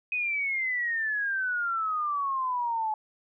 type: exponential sweep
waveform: sine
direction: down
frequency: 2523 to 853 Hz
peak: -26 dBFS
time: 0.12-2.94 s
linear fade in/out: 2 ms
effects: none